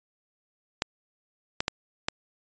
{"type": "clicks", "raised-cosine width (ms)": 0.2, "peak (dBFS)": -8, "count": 4, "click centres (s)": [0.821, 1.605, 1.681, 2.085], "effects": ["resampled to 16000 Hz"]}